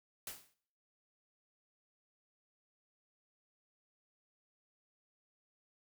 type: noise with exponential decay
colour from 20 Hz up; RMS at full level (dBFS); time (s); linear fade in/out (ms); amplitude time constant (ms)
white; -41; 0.27-0.54; 2; 58
effects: noise-tail reverb RT60 0.6 s tail -20 dB re dry